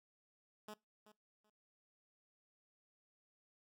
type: tone with echo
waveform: 10% pulse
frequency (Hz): 212.3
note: G#3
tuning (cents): +38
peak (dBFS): -40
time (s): 0.68-0.74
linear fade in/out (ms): 5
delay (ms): 380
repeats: 2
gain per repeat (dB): -14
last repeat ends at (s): 1.5
effects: noise-tail reverb RT60 0.2 s tail -21 dB re dry